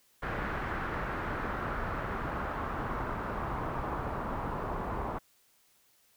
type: noise with low-pass filter sweep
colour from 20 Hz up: pink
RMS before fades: -35 dBFS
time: 0.22-5.19 s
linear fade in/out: 10 ms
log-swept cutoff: 1600 to 1000 Hz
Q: 2.1
effects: white hiss -67 dBFS RMS until 6.16 s